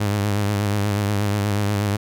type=tone with vibrato; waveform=sawtooth; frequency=102.4 Hz; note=G#2; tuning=24 cents flat; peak=-15 dBFS; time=0-1.97 s; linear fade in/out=10 ms; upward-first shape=triangle; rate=8.3 Hz; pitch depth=60 cents each way; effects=none